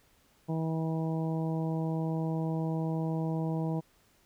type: harmonic tone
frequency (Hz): 161.1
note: E3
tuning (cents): -39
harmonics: 1 / 2 / 3 / 4 / 5 / 6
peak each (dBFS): -30 / -36 / -40 / -42 / -44 / -46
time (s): 0.48-3.81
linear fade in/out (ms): 20
effects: pink hiss -66 dBFS RMS until 4.25 s